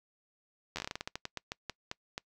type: slowing click train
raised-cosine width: 0.2 ms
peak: -19 dBFS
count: 18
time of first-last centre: 0.76-2.179 s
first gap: 11 ms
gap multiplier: 1.22
effects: noise-tail reverb RT60 0.1 s tail -25 dB re dry